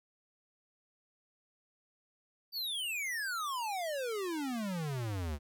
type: exponential sweep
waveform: square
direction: down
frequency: 4699 to 69.3 Hz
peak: -35 dBFS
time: 2.52-5.39 s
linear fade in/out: 50 ms
effects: none